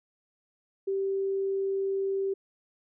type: tone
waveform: sine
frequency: 389.6 Hz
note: G4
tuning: 11 cents flat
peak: -26 dBFS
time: 0.87-2.34 s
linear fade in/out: 10 ms
effects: none